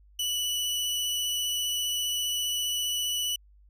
sawtooth tone with vibrato, 2960 Hz, F#7, in tune, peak -24 dBFS, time 0.19-3.36 s, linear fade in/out 5 ms, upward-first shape sine, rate 15 Hz, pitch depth 11 cents each way, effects added 50 Hz sine -54 dBFS peak until 3.69 s

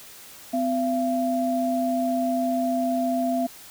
sine tone pair together, 254.7 / 680 Hz, C4 / F5, -46 / -46 cents, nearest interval octave + perfect fourth, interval 1700 cents, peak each -24 dBFS, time 0.53-3.47 s, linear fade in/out 10 ms, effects white hiss -45 dBFS RMS until 3.7 s

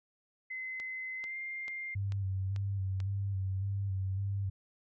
sine tone with pitch glide, 2048 to 2107 Hz, C7 to C7, -38 to +12 cents, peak -37 dBFS, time 0.5-1.95 s, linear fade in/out 10 ms, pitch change +50 cents, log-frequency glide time 1.17-1.36 s
click train, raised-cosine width 0.2 ms, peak -30 dBFS, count 6, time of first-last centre 0.8-3.003 s, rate 2.27 Hz
sine tone with vibrato, 97.2 Hz, G2, 14 cents flat, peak -31 dBFS, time 1.95-4.5 s, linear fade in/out 10 ms, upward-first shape square, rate 1.8 Hz, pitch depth 32 cents each way
effects none

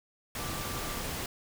sine tone in noise, 1174.7 Hz, D6, in tune, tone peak -44 dBFS, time 0.39-1.01 s, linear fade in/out 2 ms, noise pink, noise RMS -36 dBFS, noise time 0.35-1.26 s, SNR -11 dB, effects none

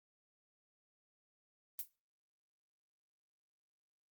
violet noise with exponential decay, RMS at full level -35 dBFS, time 1.79-1.89 s, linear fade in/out 2 ms, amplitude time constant 20 ms, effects noise-tail reverb RT60 0.3 s tail -21 dB re dry + Opus 24 kbps

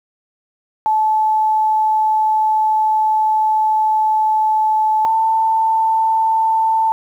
sine tone pair in turn, 867 / 889.3 Hz, A5 / A5, -26 / +18 cents, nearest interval unison, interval 44 cents, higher second, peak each -12 / -12 dBFS, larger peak neither, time 0.86-5.05 / 5.05-6.92 s, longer first, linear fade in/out 0 ms, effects 8-bit

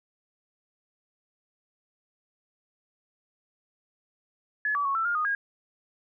sine tone with pitch steps, 1707 / 1148 / 1104 / 1332 / 1412 / 1235 / 1631 Hz, G#6 / D6 / C#6 / E6 / F6 / D#6 / G#6, +47 / -40 / -7 / +18 / +19 / -13 / -32 cents, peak -24 dBFS, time 4.65-5.35 s, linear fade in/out 2 ms, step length 100 ms, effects none

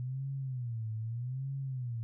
sine tone with vibrato, 122.6 Hz, B2, 12 cents flat, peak -34 dBFS, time 0-2.03 s, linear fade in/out 0 ms, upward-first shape sine, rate 0.81 Hz, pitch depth 190 cents each way, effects none

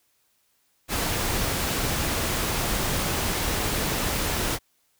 pink noise, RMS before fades -26 dBFS, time 0.88-4.59 s, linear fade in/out 50 ms, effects white hiss -68 dBFS RMS until 4.99 s

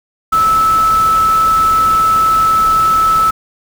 sine tone in noise, 1308 Hz, E6, 14 cents flat, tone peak -8 dBFS, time 0.32-3.31 s, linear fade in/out 10 ms, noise pink, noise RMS -25 dBFS, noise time 0.32-3.31 s, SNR +14 dB, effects none

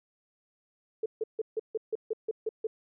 sine tone bursts, 440 Hz, A4, in tune, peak -27 dBFS, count 10, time 1.03-2.67 s, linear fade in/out 5 ms, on 29 ms, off 150 ms, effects none

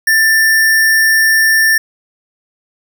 sine tone with sample-and-hold, 1775 Hz, A6, 15 cents sharp, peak -7 dBFS, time 0.07-1.78 s, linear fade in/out 5 ms, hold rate 7350 Hz, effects none

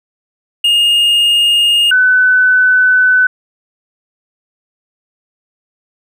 triangle / sine tone pair in turn, 2841 / 1505 Hz, F7 / F#6, +29 / +29 cents, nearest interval major seventh, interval 1100 cents, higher first, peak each -6 dBFS, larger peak neither, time 0.64-1.91 / 1.91-3.27 s, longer second, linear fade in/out 5 ms, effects none

